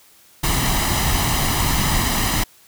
pink noise with comb filter, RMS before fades -19 dBFS, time 0.43-2.44 s, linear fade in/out 10 ms, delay 1 ms, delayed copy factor +0.6, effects white hiss -51 dBFS RMS until 2.67 s

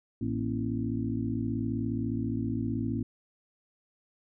harmonic tone with a mistuned harmonic, 55 Hz, A1, in tune, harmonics 1 / 2 / 3 / 4 / 5 / 6, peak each -43 / -33 / -42 / -33 / -34 / -38 dBFS, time 0.21-3.03 s, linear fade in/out 5 ms, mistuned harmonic 4, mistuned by +120 cents, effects none

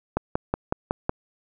click train, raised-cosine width 1 ms, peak -8 dBFS, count 6, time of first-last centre 0.17-1.094 s, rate 5.41 Hz, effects none

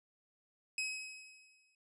sawtooth tone with exponential decay, 2548 Hz, D#7, 41 cents sharp, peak -30 dBFS, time 0.78-1.75 s, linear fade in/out 2 ms, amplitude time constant 210 ms, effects resampled to 24000 Hz

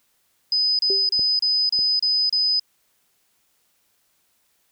sine tone bursts, 5010 Hz, D#8, 11 cents sharp, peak -17 dBFS, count 7, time 0.52-2.596 s, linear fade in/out 2 ms, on 270 ms, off 31 ms
sine tone with exponential decay, 391.4 Hz, G4, 3 cents flat, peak -21 dBFS, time 0.9-1.14 s, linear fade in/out 2 ms, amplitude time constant 51 ms
clicks, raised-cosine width 2 ms, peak -22 / -27 dBFS, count 2, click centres 1.194 / 1.791 s
effects white hiss -66 dBFS RMS until 4.71 s

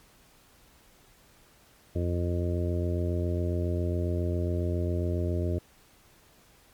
harmonic tone, 87.31 Hz, F2, in tune, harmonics 1 / 2 / 3 / 4 / 5 / 6 / 7, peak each -27 / -36 / -37 / -34 / -39 / -44 / -38 dBFS, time 1.95-5.59 s, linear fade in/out 10 ms, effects pink hiss -59 dBFS RMS until 6.73 s + MP3 96 kbps

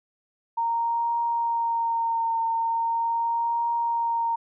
sine tone with vibrato, 924 Hz, A#5, 16 cents flat, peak -22 dBFS, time 0.57-4.36 s, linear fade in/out 10 ms, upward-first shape triangle, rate 0.4 Hz, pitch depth 24 cents each way, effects none

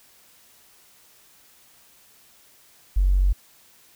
triangle tone with tanh clipping, 46.79 Hz, F#1, 20 cents sharp, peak -15 dBFS, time 2.96-3.33 s, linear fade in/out 10 ms, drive 2 dB, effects white hiss -55 dBFS RMS until 3.95 s

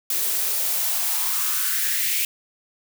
blue noise with high-pass filter sweep, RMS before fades -23 dBFS, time 0.1-2.25 s, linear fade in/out 2 ms, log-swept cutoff 310 to 2500 Hz, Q 3.4, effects none

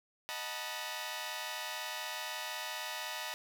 10% pulse chord, B dominant seventh, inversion first, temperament equal with one note detuned, 622.3 / 740 / 880 / 971.4 Hz, D#5 / F#5 / A5 / B5, 0 / 0 / 0 / -29 cents, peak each -36 / -38 / -35 / -34 dBFS, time 0.29-3.34 s, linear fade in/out 0 ms, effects none

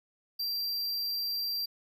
square tone, 4719 Hz, D8, 7 cents sharp, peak -31 dBFS, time 0.39-1.66 s, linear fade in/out 10 ms, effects none

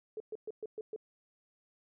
sine tone bursts, 433.4 Hz, A4, 26 cents flat, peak -37 dBFS, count 6, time 0.17-0.962 s, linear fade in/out 2 ms, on 32 ms, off 120 ms, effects none

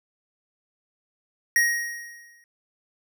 square tone with exponential decay, 1882 Hz, A#6, 16 cents sharp, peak -16 dBFS, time 1.56-2.44 s, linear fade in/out 1 ms, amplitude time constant 190 ms, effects none

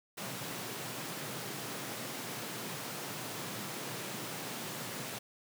pink high-pass noise, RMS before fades -41 dBFS, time 0.17-5.19 s, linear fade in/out 10 ms, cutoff 110 Hz, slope 96 dB/octave, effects none

